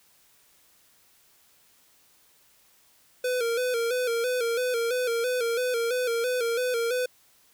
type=tone with vibrato; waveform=square; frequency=482.3 Hz; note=B4; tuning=41 cents flat; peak=-25 dBFS; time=3.24-7.06 s; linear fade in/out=5 ms; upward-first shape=square; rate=3 Hz; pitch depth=68 cents each way; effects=white hiss -61 dBFS RMS until 7.53 s